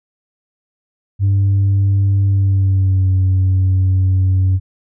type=tone with pitch glide; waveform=sine; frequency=98.6 to 93.88 Hz; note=G2 to F#2; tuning=+11 to +26 cents; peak=-8 dBFS; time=1.19-4.6 s; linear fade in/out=50 ms; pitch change=-85 cents; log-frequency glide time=2.27-3.1 s; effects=tanh soft clip ceiling -9 dBFS